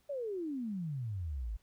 sine exponential sweep, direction down, 592 to 48.88 Hz, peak -35 dBFS, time 0.09-1.57 s, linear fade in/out 10 ms, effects pink hiss -72 dBFS RMS until 1.62 s

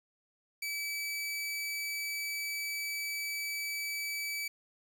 sawtooth tone, 2300 Hz, D7, 37 cents flat, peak -31 dBFS, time 0.62-4.48 s, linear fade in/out 5 ms, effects 10-bit

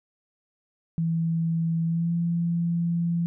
sine tone with pitch glide, 164.81 to 169.93 Hz, E3 to F3, 0 to -47 cents, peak -22 dBFS, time 0.98-3.26 s, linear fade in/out 0 ms, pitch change +53 cents, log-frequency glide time 1.85-2.13 s, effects none

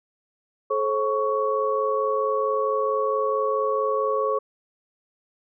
sine tone cluster, 431.5 / 536 / 1117 Hz, A4 / C5 / C#6, -34 / +42 / +13 cents, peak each -25 dBFS, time 0.7-4.39 s, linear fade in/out 10 ms, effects none

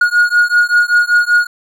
triangle beating tone pair, 1438 / 1443.2 Hz, F#6 / F#6, -50 / -44 cents, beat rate 5.2 Hz, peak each -10 dBFS, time 0.01-1.47 s, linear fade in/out 5 ms, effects none

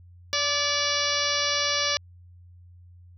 harmonic tone with a mistuned harmonic, 577 Hz, D5, 31 cents flat, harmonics 1 / 2 / 3 / 4 / 5 / 6 / 7 / 8 / 9 / 10, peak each -32 / -32 / -32 / -32 / -32 / -32 / -32 / -32 / -32 / -32 dBFS, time 0.33-1.97 s, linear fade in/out 0 ms, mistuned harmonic 2, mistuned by +32 cents, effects added 88 Hz sine -47 dBFS peak until 3.17 s

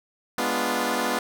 10% pulse chord, G# diminished seventh, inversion none, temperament equal, 207.7 / 246.9 / 293.7 / 349.2 Hz, G#3 / B3 / D4 / F4, 0 / 0 / 0 / 0 cents, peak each -23 / -18 / -23 / -21 dBFS, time 0.38-1.19 s, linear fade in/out 2 ms, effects none

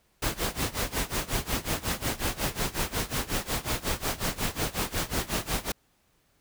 pink noise with tremolo, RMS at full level -27 dBFS, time 0.22-5.72 s, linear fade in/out 5 ms, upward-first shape sine, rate 5.5 Hz, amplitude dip 90%, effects pink hiss -68 dBFS RMS until 6.4 s

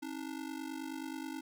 square ring-modulated tone, 293.7 Hz, D4, in tune, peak -37 dBFS, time 0.02-1.41 s, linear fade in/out 10 ms, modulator 24.7 Hz, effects none

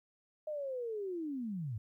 sine linear sweep, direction down, 622.3 to 98 Hz, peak -36 dBFS, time 0.47-1.78 s, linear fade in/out 5 ms, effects 13-bit

